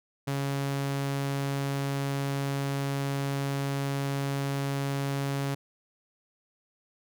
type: tone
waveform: sawtooth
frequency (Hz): 138.9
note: C#3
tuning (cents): +4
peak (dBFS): -24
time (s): 0.27-5.55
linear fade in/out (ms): 10
effects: none